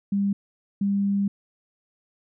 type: tone pair in turn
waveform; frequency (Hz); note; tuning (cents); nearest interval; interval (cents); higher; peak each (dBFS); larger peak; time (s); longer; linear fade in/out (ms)
sine; 199.6 / 199.6; G3 / G3; +32 / +32; unison; 0; neither; -20; neither; 0.12-0.33 / 0.81-1.28; second; 5
effects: none